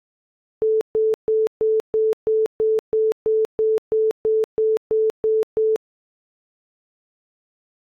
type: tone bursts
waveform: sine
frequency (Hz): 438.2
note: A4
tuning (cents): -7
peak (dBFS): -15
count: 16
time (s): 0.62-5.76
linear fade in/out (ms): 0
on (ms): 190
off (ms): 140
effects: AAC 64 kbps